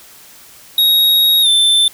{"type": "tone with pitch glide", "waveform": "square", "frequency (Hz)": [3777, 3544], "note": ["A#7", "A7"], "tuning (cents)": [22, 12], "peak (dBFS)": -9, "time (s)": [0.78, 1.88], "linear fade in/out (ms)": 2, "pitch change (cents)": -110, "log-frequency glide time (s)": [1.42, 1.48], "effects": ["white hiss -41 dBFS RMS until 1.93 s"]}